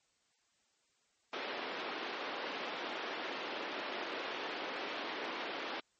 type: band-pass noise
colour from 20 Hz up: pink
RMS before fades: -41 dBFS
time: 1.33-5.8 s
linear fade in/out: 2 ms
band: 310 to 3800 Hz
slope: 24 dB/octave
effects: white hiss -75 dBFS RMS until 5.99 s + MP3 32 kbps